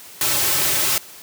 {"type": "noise with comb filter", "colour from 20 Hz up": "white", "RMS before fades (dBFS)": -19, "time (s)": [0.21, 0.98], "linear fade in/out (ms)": 2, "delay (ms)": 4.2, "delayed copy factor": -0.8, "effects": ["white hiss -41 dBFS RMS until 1.22 s", "high-pass 80 Hz 12 dB/octave"]}